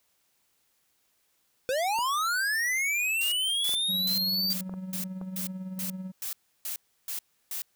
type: linear sweep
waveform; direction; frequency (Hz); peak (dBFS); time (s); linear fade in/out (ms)
square; up; 491 to 4699; -26; 1.69-4.53; 0
type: clicks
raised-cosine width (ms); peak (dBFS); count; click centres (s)
1; -29; 6; 1.989 / 3.693 / 3.739 / 4.695 / 4.739 / 5.214
type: noise bursts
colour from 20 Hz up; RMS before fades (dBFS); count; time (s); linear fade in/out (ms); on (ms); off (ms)
blue; -34; 11; 3.21-7.62; 2; 110; 320
type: tone with tremolo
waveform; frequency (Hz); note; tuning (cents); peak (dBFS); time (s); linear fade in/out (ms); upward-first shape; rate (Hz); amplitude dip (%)
triangle; 186.8; F#3; +17; -30; 3.88-6.12; 20; triangle; 18; 55
effects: white hiss -71 dBFS RMS until 7.75 s